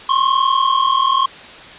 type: tone pair together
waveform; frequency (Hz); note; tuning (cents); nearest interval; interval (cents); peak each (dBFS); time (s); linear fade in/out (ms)
square; 1052.5 / 1093; C6 / C#6; +10 / -25; minor second; 65; -16; 0.09-1.26; 5
effects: white hiss -36 dBFS RMS until 1.78 s + resampled to 8000 Hz